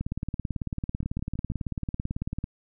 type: two click trains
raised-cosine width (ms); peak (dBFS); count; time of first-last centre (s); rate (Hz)
5; -23 / -17; 4 / 45; 1.03-1.518 / 0.01-2.441; 6.15 / 18.1
effects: none